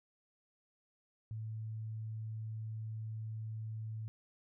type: tone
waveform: sine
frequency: 110 Hz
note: A2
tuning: in tune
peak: -39 dBFS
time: 1.31-4.08 s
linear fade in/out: 0 ms
effects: none